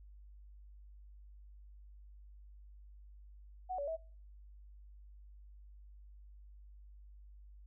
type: tone with pitch steps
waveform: sine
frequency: 741 / 569 / 647 Hz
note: F#5 / C#5 / E5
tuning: +2 / +45 / -32 cents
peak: -36 dBFS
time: 3.69-3.969 s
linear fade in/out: 20 ms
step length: 93 ms
effects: noise-tail reverb RT60 0.5 s tail -26 dB re dry + added 50 Hz sine -53 dBFS peak until 7.66 s